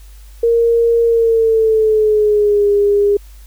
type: tone with pitch glide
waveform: sine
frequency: 465.1 to 407.2 Hz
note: A#4 to G#4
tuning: -4 to -34 cents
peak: -9 dBFS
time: 0.43-3.17 s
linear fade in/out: 5 ms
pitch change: -230 cents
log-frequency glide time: 1.04-2.69 s
effects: added 50 Hz sine -35 dBFS peak until 3.46 s + white hiss -49 dBFS RMS until 3.46 s